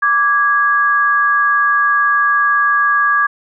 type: tone pair together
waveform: sine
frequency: 1166.4 / 1653 Hz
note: D6 / G#6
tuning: -12 / -9 cents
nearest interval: tritone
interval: 603 cents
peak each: -13 dBFS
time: 0.02-3.27 s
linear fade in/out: 10 ms
effects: none